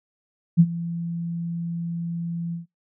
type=tone with ADSR envelope; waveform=sine; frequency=169.3 Hz; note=E3; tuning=46 cents sharp; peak=-8 dBFS; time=0.57-2.66 s; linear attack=30 ms; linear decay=52 ms; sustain=-18 dB; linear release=130 ms; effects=noise-tail reverb RT60 0.2 s tail -25 dB re dry